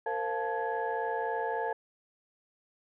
sine tone cluster, 457.4 / 521 / 697 / 873 / 1669 Hz, A#4 / C5 / F5 / A5 / G#6, -33 / -7 / -4 / -14 / +8 cents, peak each -34 / -38 / -37 / -33 / -39 dBFS, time 0.06-1.73 s, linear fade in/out 5 ms, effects tanh soft clip ceiling -20 dBFS

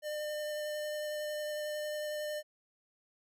square tone with vibrato, 602 Hz, D5, 43 cents sharp, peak -36 dBFS, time 0.02-2.43 s, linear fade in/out 50 ms, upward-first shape sine, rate 11 Hz, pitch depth 9 cents each way, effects none

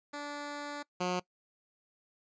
10% pulse tone pair in turn, 290.6 / 180.49 Hz, D4 / F#3, -18 / -43 cents, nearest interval minor sixth, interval 825 cents, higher first, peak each -30 / -22 dBFS, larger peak second, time 0.13-0.83 / 1-1.2 s, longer first, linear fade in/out 10 ms, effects noise-tail reverb RT60 0.1 s tail -22 dB re dry + resampled to 16000 Hz

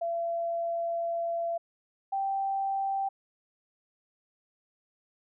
sine tone pair in turn, 677 / 781.9 Hz, E5 / G5, +46 / -5 cents, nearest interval major second, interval 249 cents, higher second, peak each -28 / -27 dBFS, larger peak second, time 0.01-1.58 / 2.12-3.09 s, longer first, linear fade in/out 10 ms, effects none

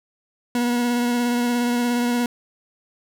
40% pulse tone with vibrato, 241.4 Hz, B3, 39 cents flat, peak -18 dBFS, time 0.55-2.26 s, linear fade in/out 2 ms, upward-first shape triangle, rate 17 Hz, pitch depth 22 cents each way, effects none

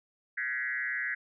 sine tone with frequency modulation, 1800 Hz, A6, 39 cents sharp, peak -30 dBFS, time 0.37-1.15 s, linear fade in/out 10 ms, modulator 127 Hz, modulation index 2, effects none

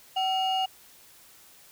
sine tone pair together, 758 / 2862 Hz, F#5 / F7, +42 / +42 cents, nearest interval octave + major seventh, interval 2300 cents, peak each -23 / -27 dBFS, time 0.16-0.66 s, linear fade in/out 10 ms, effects tanh soft clip ceiling -21 dBFS + white hiss -54 dBFS RMS until 1.71 s

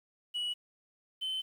sine tone pair in turn, 2930 / 3065 Hz, F#7 / G7, -18 / -40 cents, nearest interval minor second, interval 78 cents, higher second, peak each -29 / -30 dBFS, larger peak first, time 0.34-0.54 / 1.21-1.42 s, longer second, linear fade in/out 20 ms, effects tanh soft clip ceiling -31 dBFS + 10-bit

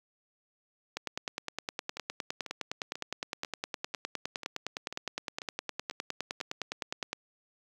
two click trains, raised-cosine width 0.2 ms, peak -16 / -22 dBFS, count 61 / 10, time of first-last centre 0.97-7.13 / 1.97-6.403 s, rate 9.74 / 2.03 Hz, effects high-pass 200 Hz 12 dB/octave + 9-bit

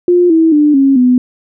sine tone with pitch steps, 353.7 / 324.3 / 297.4 / 272.7 / 250.1 Hz, F4 / E4 / D4 / C#4 / B3, +22 / -28 / +22 / -28 / +22 cents, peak -5 dBFS, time 0.08-1.18 s, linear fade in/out 2 ms, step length 220 ms, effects none

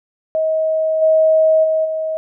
sine tone with level steps, 634 Hz, D#5, 32 cents sharp, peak -14 / -9 / -13 / -18 dBFS, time 0.35-2.17 s, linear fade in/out 0 ms, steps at 1.01 / 1.63 / 1.84 s, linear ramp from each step 20 ms, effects none

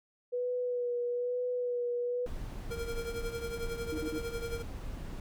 sine tone with vibrato, 489.4 Hz, B4, 16 cents flat, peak -30 dBFS, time 0.32-2.27 s, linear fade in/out 20 ms, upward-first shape sine, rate 1.1 Hz, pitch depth 23 cents each way
brown noise, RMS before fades -40 dBFS, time 2.26-5.2 s, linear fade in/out 2 ms
square tone with tremolo, 466.2 Hz, A#4, in tune, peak -34 dBFS, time 2.7-4.63 s, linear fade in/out 20 ms, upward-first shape triangle, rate 11 Hz, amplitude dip 75%
sine tone bursts, 311.1 Hz, D#4, in tune, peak -34 dBFS, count 3, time 3.92-4.184 s, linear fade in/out 5 ms, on 62 ms, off 39 ms
effects none

